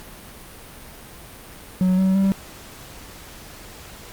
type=tone with pitch steps; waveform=triangle; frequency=184.8 / 189.45 / 194.21 Hz; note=F#3 / F#3 / G3; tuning=-2 / +41 / -16 cents; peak=-13 dBFS; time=1.81-2.32 s; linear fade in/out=0 ms; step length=170 ms; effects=pink hiss -41 dBFS RMS until 4.12 s + Opus 48 kbps